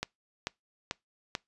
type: click train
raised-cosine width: 0.2 ms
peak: -14 dBFS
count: 4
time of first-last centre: 0.03-1.352 s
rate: 2.27 Hz
effects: noise-tail reverb RT60 0.2 s tail -25 dB re dry + resampled to 24000 Hz